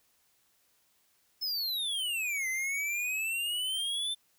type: exponential two-way sweep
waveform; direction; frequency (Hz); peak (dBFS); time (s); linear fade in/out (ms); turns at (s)
square; down then up; 5274 to 2038 to 3572; -31; 1.41-4.15; 20; 2.48
effects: white hiss -70 dBFS RMS until 4.38 s